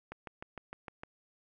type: click train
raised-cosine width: 0.5 ms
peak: -27 dBFS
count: 7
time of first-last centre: 0.12-1.035 s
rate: 6.56 Hz
effects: none